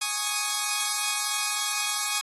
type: chord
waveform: 5% pulse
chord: Ab suspended fourth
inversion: none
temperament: equal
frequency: 830.6 / 1108.7 / 1244.5 Hz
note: Ab5 / Db6 / Eb6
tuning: 0 / 0 / 0 cents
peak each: -19 / -19 / -18 dBFS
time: 0.01-2.21 s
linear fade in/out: 10 ms
effects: AAC 32 kbps